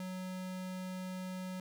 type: tone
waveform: square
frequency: 185 Hz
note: F#3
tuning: in tune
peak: -40 dBFS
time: 0-1.6 s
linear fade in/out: 2 ms
effects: none